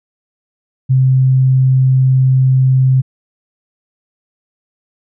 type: tone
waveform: sine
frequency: 130.81 Hz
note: C3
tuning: in tune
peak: -7 dBFS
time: 0.89-3.02 s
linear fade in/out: 20 ms
effects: none